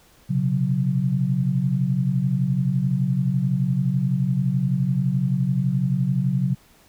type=tone cluster; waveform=sine; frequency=124.6 / 136.3 / 182.8 Hz; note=B2 / C#3 / F#3; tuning=+16 / -29 / -21 cents; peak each=-27 / -21 / -23 dBFS; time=0.29-6.55 s; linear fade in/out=20 ms; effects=pink hiss -55 dBFS RMS until 6.88 s